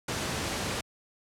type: noise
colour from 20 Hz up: pink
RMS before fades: -31 dBFS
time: 0.08-0.81 s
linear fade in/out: 5 ms
effects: high-pass 80 Hz 12 dB/octave + low-pass 9000 Hz 12 dB/octave